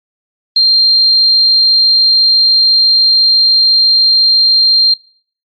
sine tone, 4182 Hz, C8, 2 cents flat, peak -5 dBFS, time 0.56-4.94 s, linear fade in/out 5 ms, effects noise-tail reverb RT60 0.5 s tail -22 dB re dry + MP3 32 kbps

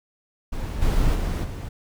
brown noise with level steps, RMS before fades -28 / -20 / -24 / -31 dBFS, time 0.52-1.69 s, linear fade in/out 10 ms, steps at 0.81 / 1.14 / 1.43 s, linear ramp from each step 20 ms, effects none

